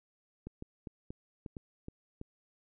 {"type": "clicks", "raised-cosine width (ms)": 3, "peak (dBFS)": -29, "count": 8, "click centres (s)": [0.47, 0.624, 0.872, 1.105, 1.462, 1.568, 1.884, 2.214], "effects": []}